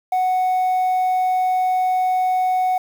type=tone; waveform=sine; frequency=740 Hz; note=F#5; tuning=in tune; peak=-13 dBFS; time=0.12-2.78 s; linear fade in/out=5 ms; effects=tanh soft clip ceiling -15 dBFS + 7-bit